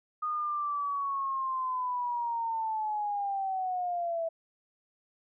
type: linear sweep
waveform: sine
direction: down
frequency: 1235 to 653 Hz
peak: -29 dBFS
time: 0.22-4.29 s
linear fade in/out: 10 ms
effects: none